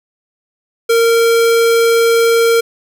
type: tone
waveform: square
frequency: 461.3 Hz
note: A#4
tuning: 18 cents flat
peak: -9 dBFS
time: 0.89-2.61 s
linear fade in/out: 10 ms
effects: none